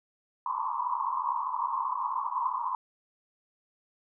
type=band-pass noise; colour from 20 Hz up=pink; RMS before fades=-31 dBFS; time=0.46-2.75 s; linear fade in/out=2 ms; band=930 to 1100 Hz; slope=96 dB/octave; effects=none